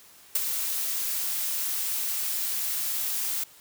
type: noise with ADSR envelope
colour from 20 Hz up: blue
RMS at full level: -22 dBFS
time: 0.35-3.44 s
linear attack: 5 ms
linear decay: 28 ms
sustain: -7 dB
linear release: 6 ms
effects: white hiss -53 dBFS RMS until 3.6 s